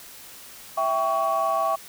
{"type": "chord", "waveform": "sine", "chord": "C# diminished", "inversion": "first", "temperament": "equal with one note detuned", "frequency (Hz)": [659.3, 784, 1122.9], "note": ["E5", "G5", "C#6"], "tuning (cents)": [0, 0, 22], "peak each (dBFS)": [-24, -26, -23], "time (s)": [0.77, 1.76], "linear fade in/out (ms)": 10, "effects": ["tanh soft clip ceiling -14 dBFS", "white hiss -44 dBFS RMS until 1.88 s"]}